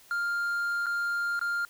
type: tone with dropouts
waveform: triangle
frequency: 1400 Hz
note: F6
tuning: 4 cents sharp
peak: -25 dBFS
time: 0.11-1.65 s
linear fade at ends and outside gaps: 1 ms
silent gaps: 0.86-0.866 / 1.393-1.413 s
effects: white hiss -56 dBFS RMS until 1.69 s